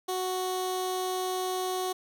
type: tone with notch filter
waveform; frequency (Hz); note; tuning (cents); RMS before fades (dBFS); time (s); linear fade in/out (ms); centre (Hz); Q
15% pulse; 370; F#4; 0; -31; 0.08-1.93; 10; 1600; 1.2
effects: none